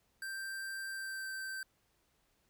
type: tone with pitch glide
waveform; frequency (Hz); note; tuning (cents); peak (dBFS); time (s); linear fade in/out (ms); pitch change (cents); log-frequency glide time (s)
square; 1572 to 1555.7; G6 to G6; +4 to -14; -40; 0.22-1.63; 2; -18; 0.91-1.28
effects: pink hiss -75 dBFS RMS until 2.49 s